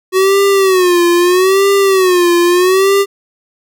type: tone with vibrato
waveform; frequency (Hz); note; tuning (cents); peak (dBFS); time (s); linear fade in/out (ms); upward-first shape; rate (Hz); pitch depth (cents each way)
square; 370.8; F#4; +4; -8; 0.12-3.06; 50; sine; 0.78; 120
effects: none